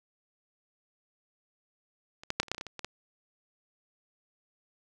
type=clicks; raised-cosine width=0.2 ms; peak=-28 / -13 / -7 / -22 / -30 / -11 / -23 / -21 / -19 / -24 / -22 / -18 dBFS; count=12; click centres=2.235 / 2.304 / 2.4 / 2.431 / 2.483 / 2.516 / 2.547 / 2.581 / 2.611 / 2.667 / 2.793 / 2.846 s; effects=none